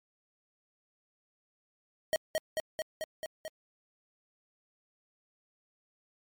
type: tone with echo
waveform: square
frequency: 630 Hz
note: D#5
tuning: 21 cents sharp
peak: -26 dBFS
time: 2.13-2.16 s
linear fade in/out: 0 ms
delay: 220 ms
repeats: 6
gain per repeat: -2 dB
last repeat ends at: 3.48 s
effects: MP3 96 kbps